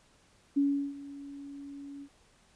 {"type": "tone with ADSR envelope", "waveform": "sine", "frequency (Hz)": 281.6, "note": "C#4", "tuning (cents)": 27, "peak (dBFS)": -22, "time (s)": [0.56, 2.09], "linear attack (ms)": 15, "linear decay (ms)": 360, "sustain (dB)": -19, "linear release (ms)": 68, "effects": ["pink hiss -64 dBFS RMS until 2.55 s", "resampled to 22050 Hz"]}